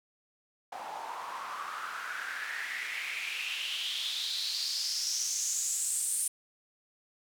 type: noise with band-pass filter sweep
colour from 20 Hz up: white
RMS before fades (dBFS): -35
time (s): 0.72-6.28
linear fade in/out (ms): 5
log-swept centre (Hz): 780 to 9400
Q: 5.5
effects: none